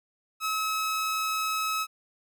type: tone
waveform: sawtooth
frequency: 1287 Hz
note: E6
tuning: 42 cents flat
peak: -23 dBFS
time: 0.4-1.87 s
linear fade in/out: 50 ms
effects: none